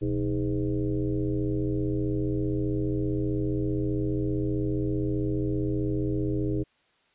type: tone with frequency modulation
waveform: sine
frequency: 218.8 Hz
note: A3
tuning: 9 cents flat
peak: -24 dBFS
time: 0.01-6.64 s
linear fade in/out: 20 ms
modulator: 95.2 Hz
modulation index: 2.2
effects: white hiss -66 dBFS RMS until 7.14 s + resampled to 8000 Hz